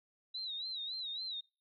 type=tone with vibrato; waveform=sine; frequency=3900 Hz; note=B7; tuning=23 cents flat; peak=-38 dBFS; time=0.34-1.41 s; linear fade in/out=10 ms; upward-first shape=sine; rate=3.6 Hz; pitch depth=110 cents each way; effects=noise-tail reverb RT60 0.3 s tail -24 dB re dry